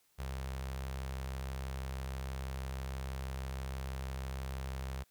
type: tone with notch filter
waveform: sawtooth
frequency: 66.2 Hz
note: C2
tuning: 21 cents sharp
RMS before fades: -40 dBFS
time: 0.18-5.04 s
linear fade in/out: 20 ms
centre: 280 Hz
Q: 1
effects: white hiss -72 dBFS RMS until 5.1 s